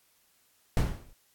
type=noise with exponential decay; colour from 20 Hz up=brown; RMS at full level=-19 dBFS; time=0.77-1.13 s; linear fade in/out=1 ms; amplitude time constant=78 ms; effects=white hiss -67 dBFS RMS until 1.34 s + AAC 64 kbps